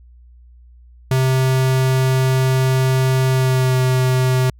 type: tone with pitch glide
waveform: square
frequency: 130.81 to 128.79 Hz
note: C3 to C3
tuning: 0 to -27 cents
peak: -14 dBFS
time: 1.11-4.5 s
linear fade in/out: 2 ms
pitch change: -27 cents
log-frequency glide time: 3.3-3.79 s
effects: added 60 Hz sine -42 dBFS peak until 4.59 s